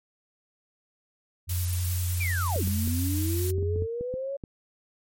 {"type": "tone", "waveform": "sine", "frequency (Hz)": 89, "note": "F2", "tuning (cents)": 33, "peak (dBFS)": -25, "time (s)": [1.47, 3.87], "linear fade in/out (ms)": 50}
{"type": "noise", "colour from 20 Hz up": "blue", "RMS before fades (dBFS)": -34, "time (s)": [1.49, 3.51], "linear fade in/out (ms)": 5}
{"type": "linear two-way sweep", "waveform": "sine", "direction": "down then up", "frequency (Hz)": [2460, 185.4, 562], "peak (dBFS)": -29, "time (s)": [2.2, 4.37], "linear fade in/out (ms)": 10, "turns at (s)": 2.64}
{"type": "clicks", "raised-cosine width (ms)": 3, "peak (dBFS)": -24, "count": 10, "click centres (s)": [2.561, 2.675, 2.875, 3.583, 3.627, 3.76, 3.822, 4.01, 4.14, 4.438]}
{"effects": ["MP3 64 kbps"]}